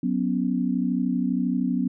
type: chord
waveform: sine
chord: F# suspended fourth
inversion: none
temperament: equal with one note detuned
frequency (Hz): 185 / 246.9 / 279.6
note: F#3 / B3 / C#4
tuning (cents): 0 / 0 / +15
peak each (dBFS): -26 / -24 / -28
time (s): 0.03-1.88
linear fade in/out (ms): 5
effects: none